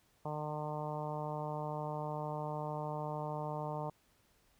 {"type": "harmonic tone", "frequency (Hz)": 151.1, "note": "D3", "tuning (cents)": 50, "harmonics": [1, 2, 3, 4, 5, 6, 7, 8], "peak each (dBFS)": [-41, -49, -46, -43, -45, -44, -48, -56], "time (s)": [0.25, 3.9], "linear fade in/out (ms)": 5, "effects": ["pink hiss -71 dBFS RMS until 4.59 s"]}